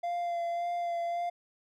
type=tone with vibrato; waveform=triangle; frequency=691 Hz; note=F5; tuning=19 cents flat; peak=-28 dBFS; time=0.03-1.3 s; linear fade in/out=10 ms; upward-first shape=sine; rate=1.8 Hz; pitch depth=18 cents each way; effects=none